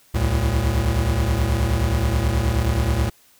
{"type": "tone cluster", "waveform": "square", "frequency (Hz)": [65.8, 75.2, 112.7], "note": ["C2", "D2", "A2"], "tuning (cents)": [10, 42, 42], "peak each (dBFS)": -23, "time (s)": [0.14, 3.1], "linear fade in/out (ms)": 10, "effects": ["white hiss -55 dBFS RMS until 3.39 s"]}